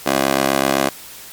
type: tone with high-pass filter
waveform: 15% pulse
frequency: 67.8 Hz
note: C#2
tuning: 38 cents flat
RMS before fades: -17 dBFS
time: 0.06-0.89 s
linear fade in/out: 5 ms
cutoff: 420 Hz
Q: 1.3
effects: white hiss -37 dBFS RMS until 1.32 s + MP3 96 kbps